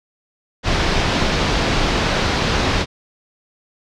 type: low-pass noise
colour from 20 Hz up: pink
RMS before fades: -18 dBFS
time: 0.63-2.86 s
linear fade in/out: 50 ms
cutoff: 5200 Hz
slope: 24 dB/octave
effects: none